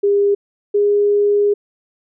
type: tone pair in turn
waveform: sine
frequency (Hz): 403.9 / 410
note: G#4 / G#4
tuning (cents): -48 / -22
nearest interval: unison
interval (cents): 26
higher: second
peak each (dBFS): -11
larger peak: neither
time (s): 0.03-0.35 / 0.74-1.54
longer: second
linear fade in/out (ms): 10
effects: none